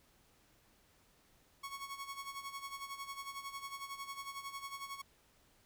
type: tone with tremolo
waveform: sawtooth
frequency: 1106 Hz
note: C#6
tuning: 4 cents flat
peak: -37 dBFS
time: 1.63-5.02 s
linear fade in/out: 10 ms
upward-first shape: sine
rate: 11 Hz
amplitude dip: 70%
effects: pink hiss -69 dBFS RMS until 5.65 s